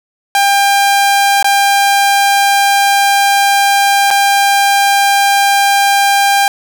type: tone with dropouts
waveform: sawtooth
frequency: 798 Hz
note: G5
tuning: 31 cents sharp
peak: -4 dBFS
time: 0.35-6.48 s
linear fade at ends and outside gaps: 1 ms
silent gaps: 1.427-1.444 / 4.105-4.11 s
effects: none